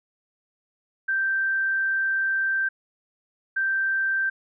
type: tone pair in turn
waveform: sine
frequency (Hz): 1566 / 1566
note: G6 / G6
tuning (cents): -2 / -2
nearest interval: unison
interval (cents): 0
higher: neither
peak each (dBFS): -21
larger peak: neither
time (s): 1.08-2.69 / 3.56-4.3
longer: first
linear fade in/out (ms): 10
effects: none